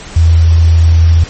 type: tone with quantisation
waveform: sine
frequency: 82.41 Hz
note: E2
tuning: in tune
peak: -3 dBFS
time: 0.16-1.24 s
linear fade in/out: 5 ms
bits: 5
effects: pink hiss -29 dBFS RMS until 1.29 s + MP3 32 kbps